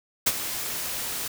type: noise with ADSR envelope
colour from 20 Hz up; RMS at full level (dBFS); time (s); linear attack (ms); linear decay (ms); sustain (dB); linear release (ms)
white; -19; 0.26-1.28; 11; 42; -12; 5
effects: none